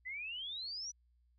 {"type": "exponential sweep", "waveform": "sine", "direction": "up", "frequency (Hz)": [1975.5, 6000], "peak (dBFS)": -40, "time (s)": [0.05, 0.92], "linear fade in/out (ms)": 20, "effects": ["added 60 Hz sine -68 dBFS peak until 1.38 s"]}